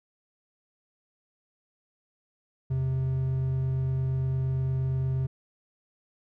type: tone pair together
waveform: triangle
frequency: 82.78 / 131.4 Hz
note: E2 / C3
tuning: +8 / +8 cents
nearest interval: minor sixth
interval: 800 cents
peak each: -33 / -23 dBFS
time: 2.7-5.27 s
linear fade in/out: 10 ms
effects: none